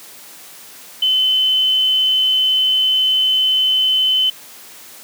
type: tone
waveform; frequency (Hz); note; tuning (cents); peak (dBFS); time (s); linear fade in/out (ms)
sine; 3046; F#7; +50; -12; 1.02-4.3; 5
effects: white hiss -39 dBFS RMS until 5.03 s + high-pass 150 Hz 12 dB/octave